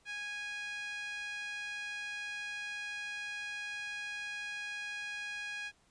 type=tone with band-pass filter; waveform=5% pulse; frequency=826 Hz; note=G#5; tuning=10 cents flat; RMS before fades=-41 dBFS; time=0.05-5.72 s; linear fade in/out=50 ms; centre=2000 Hz; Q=6.5; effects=pink hiss -69 dBFS RMS until 5.9 s + resampled to 22050 Hz